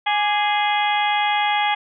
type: harmonic tone with a mistuned harmonic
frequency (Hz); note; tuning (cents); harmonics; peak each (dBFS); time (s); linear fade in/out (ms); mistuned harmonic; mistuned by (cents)
415.3; G#4; 0; 2 / 3 / 4 / 5 / 6 / 7 / 8; -19 / -30 / -28 / -25 / -29 / -33 / -27; 0.06-1.75; 10; 3; -88
effects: none